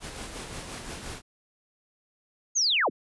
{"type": "noise with tremolo", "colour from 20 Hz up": "pink", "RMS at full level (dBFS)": -37, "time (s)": [0, 1.22], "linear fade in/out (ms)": 50, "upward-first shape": "sine", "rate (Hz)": 5.7, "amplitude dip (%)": 40}
{"type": "linear sweep", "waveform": "sine", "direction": "down", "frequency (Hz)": [6720, 110], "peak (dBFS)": -21, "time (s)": [2.55, 2.9], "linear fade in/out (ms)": 20}
{"effects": ["resampled to 24000 Hz"]}